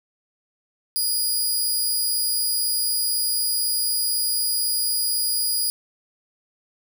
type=tone; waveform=15% pulse; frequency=4894 Hz; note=D#8; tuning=29 cents flat; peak=-14 dBFS; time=0.96-5.7 s; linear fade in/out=0 ms; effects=none